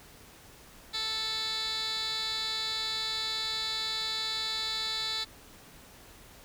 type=tone with band-pass filter; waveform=15% pulse; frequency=440 Hz; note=A4; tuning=in tune; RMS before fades=-33 dBFS; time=0.93-5.25 s; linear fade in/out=20 ms; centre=3800 Hz; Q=4.4; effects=pink hiss -53 dBFS RMS until 6.44 s